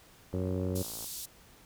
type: click train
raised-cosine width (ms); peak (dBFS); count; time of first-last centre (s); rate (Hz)
1; -34; 41; 0.33-1.043; 56.1
type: harmonic tone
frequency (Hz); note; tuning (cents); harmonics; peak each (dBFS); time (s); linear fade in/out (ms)
92.5; F#2; 0; 1 / 2 / 3 / 4 / 5 / 6; -33 / -36 / -38 / -39 / -40 / -41; 0.33-0.83; 10
type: band-pass noise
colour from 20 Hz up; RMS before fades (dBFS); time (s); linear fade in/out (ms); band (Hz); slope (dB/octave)
white; -41; 0.75-1.26; 10; 3700 to 15000; 24
effects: pink hiss -58 dBFS RMS until 1.65 s